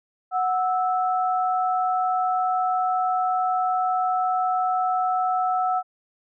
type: tone pair together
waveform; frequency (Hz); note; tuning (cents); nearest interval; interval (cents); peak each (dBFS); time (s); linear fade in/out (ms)
sine; 738.4 / 1313; F#5 / E6; -4 / -7; minor seventh; 997; -21 / -26; 0.31-5.83; 50
effects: none

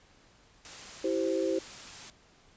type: noise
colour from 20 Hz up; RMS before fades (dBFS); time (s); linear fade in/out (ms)
white; -45; 0.65-2.1; 0
type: chord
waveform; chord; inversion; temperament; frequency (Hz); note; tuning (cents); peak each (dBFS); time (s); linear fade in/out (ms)
sine; C major; first; equal with one note detuned; 329.6 / 386.8 / 523.3; E4 / G4 / C5; 0 / -23 / 0; -31; 1.04-1.59; 5
effects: pink hiss -61 dBFS RMS until 2.56 s + resampled to 16000 Hz

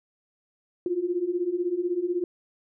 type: beating tone pair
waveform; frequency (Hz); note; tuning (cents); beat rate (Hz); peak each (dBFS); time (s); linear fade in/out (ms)
sine; 342.3 / 358.3; F4 / F4; -35 / +44; 16; -29 / -26; 0.86-2.24; 2
effects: none

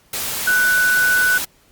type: tone in noise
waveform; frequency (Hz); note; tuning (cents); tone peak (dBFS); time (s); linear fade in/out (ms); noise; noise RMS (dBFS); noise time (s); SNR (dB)
sine; 1489; F#6; +11; -13; 0.47-1.38; 5; white; -24; 0.13-1.45; +8
effects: pink hiss -55 dBFS RMS until 1.71 s + Opus 48 kbps

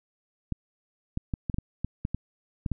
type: clicks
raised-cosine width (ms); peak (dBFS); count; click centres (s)
5; -16; 11; 0.523 / 1.174 / 1.338 / 1.498 / 1.543 / 1.585 / 1.846 / 2.051 / 2.146 / 2.662 / 2.717
effects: none

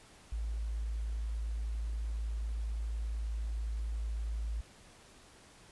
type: tone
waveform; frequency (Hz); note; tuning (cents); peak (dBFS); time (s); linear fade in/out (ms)
sine; 55; A1; 0; -33; 0.32-4.61; 5
effects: pink hiss -58 dBFS RMS until 5.71 s + resampled to 24000 Hz

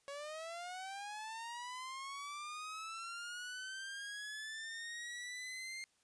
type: linear sweep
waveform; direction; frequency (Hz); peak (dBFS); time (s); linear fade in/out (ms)
sawtooth; up; 554.4 to 2117; -40; 0.08-5.84; 0
effects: white hiss -75 dBFS RMS until 6.03 s + resampled to 22050 Hz

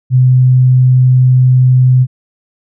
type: tone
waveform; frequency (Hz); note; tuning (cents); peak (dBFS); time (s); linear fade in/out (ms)
sine; 127.7; C3; -42; -4; 0.1-2.07; 50
effects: none

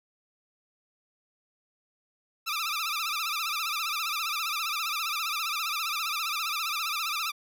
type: tone with vibrato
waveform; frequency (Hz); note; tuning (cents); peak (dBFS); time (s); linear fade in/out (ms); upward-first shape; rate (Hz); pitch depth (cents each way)
15% pulse; 1257; D#6; +17; -22; 2.46-7.32; 20; sine; 15; 130
effects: none

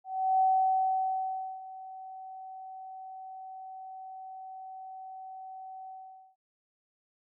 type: tone with ADSR envelope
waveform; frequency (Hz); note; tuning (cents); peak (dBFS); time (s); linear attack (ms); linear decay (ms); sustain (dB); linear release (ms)
sine; 758; F#5; +42; -21; 0.04-6.36; 360; 1200; -20; 470
effects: none

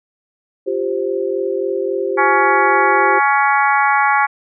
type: chord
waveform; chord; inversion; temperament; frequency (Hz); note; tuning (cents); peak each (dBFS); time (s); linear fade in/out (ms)
sine; F suspended second; none; just; 349.2 / 392.9 / 523.8; F4 / G4 / C5; 0 / +4 / +2; -23 / -19 / -22; 0.66-3.2; 20
type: harmonic tone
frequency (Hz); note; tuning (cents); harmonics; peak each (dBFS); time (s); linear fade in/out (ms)
280; C#4; +18; 3 / 4 / 5 / 6 / 7 / 8; -15 / -17 / -19 / -21 / -22 / -23; 2.17-4.27; 20
effects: none

